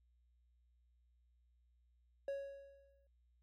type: tone with exponential decay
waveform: triangle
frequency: 554.4 Hz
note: C#5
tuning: in tune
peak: -35 dBFS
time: 2.28-3.07 s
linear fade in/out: 2 ms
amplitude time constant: 170 ms
effects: added 60 Hz sine -70 dBFS peak until 3.42 s